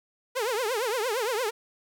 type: tone with vibrato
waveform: sawtooth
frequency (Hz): 466.2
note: A#4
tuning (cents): 0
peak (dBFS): -22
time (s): 0.35-1.51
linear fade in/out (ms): 20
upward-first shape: triangle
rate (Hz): 8.7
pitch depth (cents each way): 260
effects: none